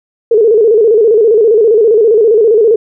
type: tone with vibrato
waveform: sine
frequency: 440 Hz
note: A4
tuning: in tune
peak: -4 dBFS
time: 0.31-2.76 s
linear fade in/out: 5 ms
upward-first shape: square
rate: 15 Hz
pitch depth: 91 cents each way
effects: none